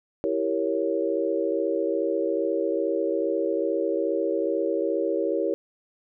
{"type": "chord", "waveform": "sine", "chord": "E diminished seventh", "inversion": "none", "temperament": "equal", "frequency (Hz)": [329.6, 392, 466.2, 554.4], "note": ["E4", "G4", "Bb4", "Db5"], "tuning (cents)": [0, 0, 0, 0], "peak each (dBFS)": -28, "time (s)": [0.24, 5.54], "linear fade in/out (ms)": 0, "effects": []}